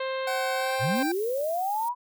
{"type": "harmonic tone", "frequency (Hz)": 527, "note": "C5", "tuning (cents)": 12, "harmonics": [1, 2, 3, 4, 5, 6, 7, 8], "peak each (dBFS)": [-29, -35, -39, -41, -43, -45, -46, -47], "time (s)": [0, 1.03], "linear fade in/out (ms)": 5}
{"type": "tone with pitch glide", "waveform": "25% pulse", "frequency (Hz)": [758, 785.2], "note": ["F#5", "G5"], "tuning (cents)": [42, 3], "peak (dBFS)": -25, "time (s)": [0.27, 1.12], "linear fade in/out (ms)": 5, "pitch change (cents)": 61, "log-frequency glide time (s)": [0.55, 0.77]}
{"type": "linear sweep", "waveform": "sine", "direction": "up", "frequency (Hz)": [92.5, 1000], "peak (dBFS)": -25, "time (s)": [0.79, 1.95], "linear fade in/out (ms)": 50}
{"type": "noise", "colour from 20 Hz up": "violet", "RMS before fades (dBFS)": -42, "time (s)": [0.95, 1.89], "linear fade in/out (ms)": 5}
{"effects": []}